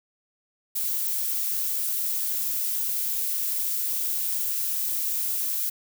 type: noise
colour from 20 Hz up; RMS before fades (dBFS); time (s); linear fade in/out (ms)
violet; -27; 0.75-5.7; 10
effects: none

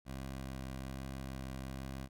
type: tone with vibrato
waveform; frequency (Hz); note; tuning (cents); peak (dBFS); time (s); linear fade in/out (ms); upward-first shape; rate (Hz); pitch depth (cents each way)
15% pulse; 66.2; C2; +21; -35; 0.05-2.09; 50; triangle; 1.2; 15
effects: none

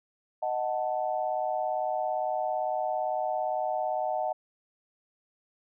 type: chord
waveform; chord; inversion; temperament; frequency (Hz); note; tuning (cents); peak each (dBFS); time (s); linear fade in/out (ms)
sine; D# diminished; none; equal; 622.3 / 740 / 880; D#5 / F#5 / A5; 0 / 0 / 0; -31 / -30 / -34; 0.42-4.33; 10
effects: none

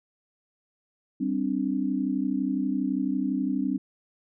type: chord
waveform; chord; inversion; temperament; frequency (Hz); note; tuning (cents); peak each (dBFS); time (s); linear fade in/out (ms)
sine; G suspended fourth; none; equal; 196 / 261.6 / 293.7; G3 / C4 / D4; 0 / 0 / 0; -30 / -27 / -29; 1.2-3.78; 10
effects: none

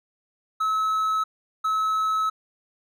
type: tone bursts at uneven times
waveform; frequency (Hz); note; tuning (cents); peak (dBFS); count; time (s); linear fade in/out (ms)
triangle; 1293; E6; -34; -19; 2; 0.6-1.24 / 1.64-2.3; 10
effects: none

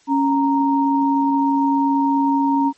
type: tone pair together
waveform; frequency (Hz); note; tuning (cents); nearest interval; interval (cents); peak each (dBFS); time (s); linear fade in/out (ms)
sine; 276.7 / 930; C#4 / A#5; -3 / -4; octave + major sixth; 2099; -16 / -18; 0.07-2.73; 50
effects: white hiss -55 dBFS RMS until 2.77 s + MP3 32 kbps

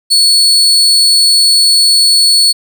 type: tone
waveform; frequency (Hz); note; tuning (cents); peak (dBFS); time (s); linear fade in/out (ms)
35% pulse; 4409; C#8; -10; -4; 0.1-2.53; 20
effects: none

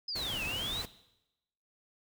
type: exponential two-way sweep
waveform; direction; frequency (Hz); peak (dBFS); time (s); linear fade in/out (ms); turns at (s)
sine; down then up; 5140 to 2517 to 4089; -34; 0.08-0.82; 5; 0.44
type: noise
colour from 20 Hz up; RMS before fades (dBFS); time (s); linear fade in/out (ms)
pink; -41; 0.15-0.86; 10
effects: noise-tail reverb RT60 0.9 s tail -17 dB re dry

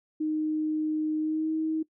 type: tone with pitch glide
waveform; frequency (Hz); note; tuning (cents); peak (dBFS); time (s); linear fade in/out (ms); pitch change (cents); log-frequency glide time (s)
sine; 309.4 to 316.4; D#4 to D#4; -10 to +29; -25; 0.2-1.83; 10; +39; 1.18-1.51
effects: noise-tail reverb RT60 0.1 s tail -19 dB re dry

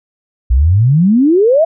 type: exponential sweep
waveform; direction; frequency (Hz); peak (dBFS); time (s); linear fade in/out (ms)
sine; up; 56.9 to 679; -6; 0.5-1.65; 10
effects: none

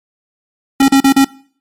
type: tone bursts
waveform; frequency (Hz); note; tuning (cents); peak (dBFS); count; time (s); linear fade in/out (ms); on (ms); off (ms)
square; 272.1; C#4; -32; -6; 4; 0.8-1.246; 5; 83; 38
effects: noise-tail reverb RT60 0.5 s tail -21 dB re dry + MP3 64 kbps

